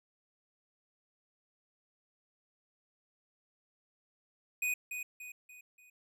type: tone with echo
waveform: square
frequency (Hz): 2487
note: D#7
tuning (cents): -1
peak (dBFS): -31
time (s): 4.62-4.74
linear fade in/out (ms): 5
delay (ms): 290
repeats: 4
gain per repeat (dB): -7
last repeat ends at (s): 5.9
effects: none